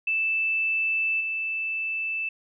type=tone with level steps; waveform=sine; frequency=2640 Hz; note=E7; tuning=2 cents sharp; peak=-22 / -26 dBFS; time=0.07-2.29 s; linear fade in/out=5 ms; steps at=1.2 s; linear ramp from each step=10 ms; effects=none